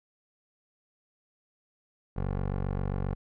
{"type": "tone with low-pass filter", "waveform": "15% pulse", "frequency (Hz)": 47.49, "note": "F#1", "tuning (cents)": 46, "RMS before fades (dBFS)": -31, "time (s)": [2.16, 3.15], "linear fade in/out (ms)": 10, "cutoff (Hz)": 1200, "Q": 0.69, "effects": []}